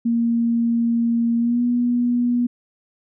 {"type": "tone with pitch glide", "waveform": "sine", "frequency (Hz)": [233.1, 242.3], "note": ["A#3", "B3"], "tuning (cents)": [0, -33], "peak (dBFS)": -16, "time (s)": [0.05, 2.47], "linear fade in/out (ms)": 10, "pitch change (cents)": 67, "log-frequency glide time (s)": [1.38, 1.62], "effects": []}